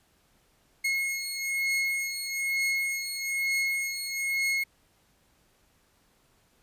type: beating tone pair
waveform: 40% pulse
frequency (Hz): 2165 / 2166.1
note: C#7 / C#7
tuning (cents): -41 / -41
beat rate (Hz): 1.1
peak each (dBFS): -31 / -28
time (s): 0.84-4.64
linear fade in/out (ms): 10
effects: pink hiss -66 dBFS RMS until 6.62 s + resampled to 32000 Hz